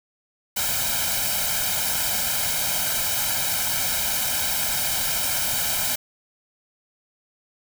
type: noise with comb filter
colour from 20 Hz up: white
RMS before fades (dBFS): -24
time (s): 0.56-5.96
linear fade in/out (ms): 10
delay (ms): 1.3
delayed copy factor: +0.85
effects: none